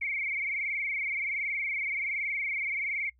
sine tone with frequency modulation, 2217 Hz, C#7, in tune, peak -29 dBFS, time 0.01-3.1 s, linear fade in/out 10 ms, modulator 21.3 Hz, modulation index 5.2, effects noise-tail reverb RT60 0.1 s tail -23 dB re dry + added 62 Hz sine -62 dBFS peak until 3.19 s

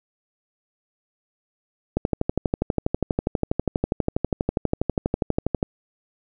click train, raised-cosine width 2 ms, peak -7 dBFS, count 46, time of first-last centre 1.97-5.629 s, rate 12.3 Hz, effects none

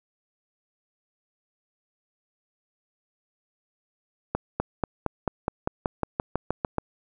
accelerating click train, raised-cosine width 1 ms, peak -10 dBFS, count 14, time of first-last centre 4.35-6.783 s, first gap 250 ms, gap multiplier 0.95, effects none

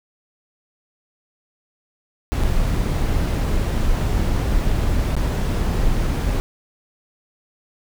brown noise with dropouts, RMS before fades -19 dBFS, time 2.32-6.4 s, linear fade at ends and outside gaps 0 ms, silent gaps 2.436-2.441 / 5.153-5.166 s, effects none

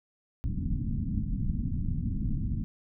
pink low-pass noise, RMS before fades -30 dBFS, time 0.44-2.64 s, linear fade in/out 0 ms, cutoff 260 Hz, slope 48 dB/octave, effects none

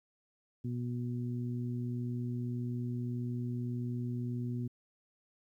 harmonic tone, 121.7 Hz, B2, 25 cents flat, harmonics 1 / 2 / 3, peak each -35 / -38 / -48 dBFS, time 0.64-4.68 s, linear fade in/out 10 ms, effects 12-bit

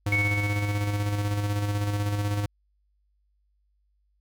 square tone with tremolo, 102.6 Hz, G#2, 21 cents flat, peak -24 dBFS, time 0.06-2.46 s, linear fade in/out 5 ms, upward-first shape square, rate 16 Hz, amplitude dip 35%
sine tone with exponential decay, 2217 Hz, C#7, in tune, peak -21 dBFS, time 0.12-1.6 s, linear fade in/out 5 ms, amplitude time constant 320 ms
effects added 50 Hz sine -66 dBFS peak until 4.2 s

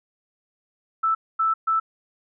sine tone bursts at uneven times, 1318.5 Hz, E6, in tune, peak -18 dBFS, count 3, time 1.03-1.15 / 1.39-1.54 / 1.67-1.8 s, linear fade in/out 10 ms, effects none

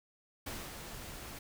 pink noise with ADSR envelope, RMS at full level -41 dBFS, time 0.46-1.39 s, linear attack 8 ms, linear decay 230 ms, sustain -5 dB, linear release 5 ms, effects none

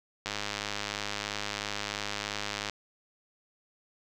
click train, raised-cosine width 0.2 ms, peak -15 dBFS, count 252, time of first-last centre 0.26-2.697 s, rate 103 Hz, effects none

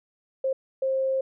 sine tone bursts at uneven times, 531 Hz, C5, 25 cents sharp, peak -22 dBFS, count 2, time 0.44-0.53 / 0.82-1.21 s, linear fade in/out 5 ms, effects none

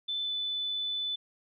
sine tone with pitch glide, 3520 to 3498 Hz, A7 to A7, 0 to -11 cents, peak -30 dBFS, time 0.08-1.16 s, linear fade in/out 10 ms, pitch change -11 cents, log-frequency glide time 0.22-0.31 s, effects none

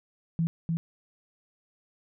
sine tone with echo, 165.5 Hz, E3, 7 cents sharp, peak -23 dBFS, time 0.39-0.47 s, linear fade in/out 0 ms, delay 300 ms, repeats 1, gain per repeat -2 dB, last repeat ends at 0.77 s, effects none

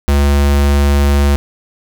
square tone, 71 Hz, C#2, 42 cents sharp, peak -9 dBFS, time 0.08-1.36 s, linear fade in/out 0 ms, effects none

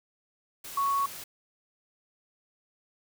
sine tone in noise, 1111 Hz, C#6, 4 cents sharp, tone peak -24 dBFS, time 0.77-1.06 s, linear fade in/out 5 ms, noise white, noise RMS -42 dBFS, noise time 0.64-1.24 s, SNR +15 dB, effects none

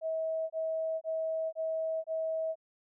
sine tone bursts, 643 Hz, E5, 43 cents flat, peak -30 dBFS, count 5, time 0.01-2.556 s, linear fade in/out 50 ms, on 490 ms, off 24 ms, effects none

